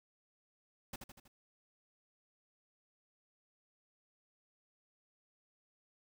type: noise with echo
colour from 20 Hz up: pink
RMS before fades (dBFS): -44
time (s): 0.93-0.96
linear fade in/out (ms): 5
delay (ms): 80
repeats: 4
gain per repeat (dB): -5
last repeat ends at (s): 1.28
effects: none